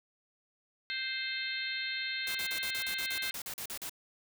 harmonic tone, 523.3 Hz, C5, in tune, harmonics 3 / 4 / 5 / 6 / 7 / 8, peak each -40 / -38 / -43 / -45 / -41 / -40 dBFS, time 0.9-3.31 s, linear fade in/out 0 ms
white noise bursts, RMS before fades -40 dBFS, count 14, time 2.27-3.895 s, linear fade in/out 2 ms, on 78 ms, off 41 ms
effects none

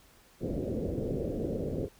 white low-pass noise, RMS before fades -33 dBFS, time 0.4-1.89 s, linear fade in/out 50 ms, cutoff 540 Hz, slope 48 dB/octave, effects pink hiss -60 dBFS RMS until 1.99 s

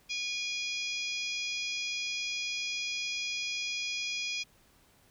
harmonic tone with a mistuned harmonic, 830.6 Hz, G#5, in tune, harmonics 3 / 4 / 5 / 6 / 7 / 8, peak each -35 / -39 / -47 / -39 / -44 / -48 dBFS, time 0.09-4.44 s, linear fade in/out 20 ms, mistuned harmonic 3, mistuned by -37 cents, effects pink hiss -64 dBFS RMS until 5.1 s

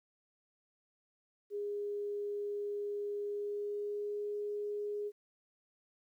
sine tone with pitch glide, 410.1 to 414.1 Hz, G#4 to G#4, -22 to -5 cents, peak -35 dBFS, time 1.5-5.12 s, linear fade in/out 50 ms, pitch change +17 cents, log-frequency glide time 3.24-4.27 s, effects 12-bit

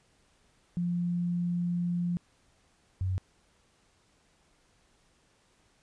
sine tone pair in turn, 174.61 / 93.25 Hz, F3 / F#2, 0 / +14 cents, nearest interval major seventh, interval 1086 cents, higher first, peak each -27 dBFS, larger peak neither, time 0.77-2.17 / 3.01-3.18 s, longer first, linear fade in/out 0 ms, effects pink hiss -67 dBFS RMS until 5.82 s + resampled to 22050 Hz

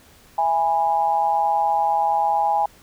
sine tone with amplitude modulation, 824 Hz, G#5, 14 cents flat, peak -13 dBFS, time 0.38-2.66 s, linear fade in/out 5 ms, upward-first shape sine, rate 161 Hz, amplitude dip 80%, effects pink hiss -51 dBFS RMS until 2.82 s

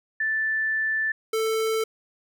sine / square tone pair in turn, 1760 / 442.7 Hz, A6 / A4, 0 / +11 cents, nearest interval 2 octaves, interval 2389 cents, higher first, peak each -22 / -23 dBFS, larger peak first, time 0.2-1.12 / 1.33-1.84 s, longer first, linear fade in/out 5 ms, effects none

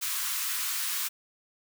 white high-pass noise, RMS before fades -31 dBFS, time 0.01-1.09 s, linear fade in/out 20 ms, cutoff 1000 Hz, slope 48 dB/octave, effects none

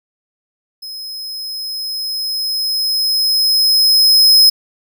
45% pulse tone with level ramp, 5120 Hz, D#8, 49 cents sharp, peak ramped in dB -27 to -5 dBFS, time 0.82-4.5 s, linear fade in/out 10 ms, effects none

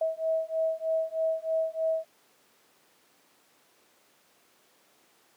sine beating tone pair, 643 / 646.2 Hz, E5 / E5, -43 / -35 cents, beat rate 3.2 Hz, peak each -29 dBFS, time 0.01-2.05 s, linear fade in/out 5 ms, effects pink hiss -63 dBFS RMS until 5.36 s + high-pass 300 Hz 12 dB/octave

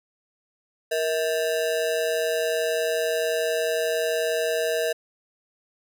square ring-modulated tone, 557 Hz, C#5, 8 cents sharp, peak -20 dBFS, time 0.91-4.93 s, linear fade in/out 10 ms, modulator 85.6 Hz, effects none

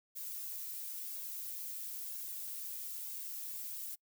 violet noise with flanger, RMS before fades -43 dBFS, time 0.15-3.96 s, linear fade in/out 20 ms, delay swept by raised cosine 1.8 to 3 ms, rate 0.99 Hz, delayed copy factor +0.55, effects noise-tail reverb RT60 0.1 s tail -26 dB re dry

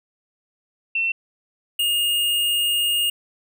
sine / square tone pair in turn, 2698 / 2842 Hz, E7 / F7, +40 / +30 cents, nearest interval minor second, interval 90 cents, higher second, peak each -19 dBFS, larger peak neither, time 0.95-1.12 / 1.79-3.1 s, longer second, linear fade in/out 5 ms, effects none

